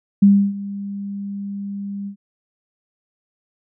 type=tone with ADSR envelope; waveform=sine; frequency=200 Hz; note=G3; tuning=35 cents sharp; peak=-6 dBFS; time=0.22-2.16 s; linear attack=9 ms; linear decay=300 ms; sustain=-19 dB; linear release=90 ms; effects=none